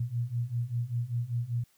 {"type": "beating tone pair", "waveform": "sine", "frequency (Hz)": [116.7, 121.8], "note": ["A#2", "B2"], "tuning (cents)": [2, -24], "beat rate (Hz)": 5.1, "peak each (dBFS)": [-33, -31], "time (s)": [0, 1.64], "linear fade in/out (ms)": 5, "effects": ["white hiss -67 dBFS RMS until 1.77 s"]}